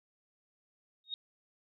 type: tone with exponential growth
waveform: sine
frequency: 3729 Hz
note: A#7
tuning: in tune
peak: -31 dBFS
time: 1.04-1.14 s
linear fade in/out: 1 ms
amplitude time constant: 20 ms
effects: none